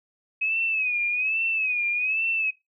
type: tone with vibrato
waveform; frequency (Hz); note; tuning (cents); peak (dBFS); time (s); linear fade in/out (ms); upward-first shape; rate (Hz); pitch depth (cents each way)
sine; 2540; D#7; +35; -22; 0.41-2.51; 10; sine; 1.2; 99
effects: noise-tail reverb RT60 0.2 s tail -21 dB re dry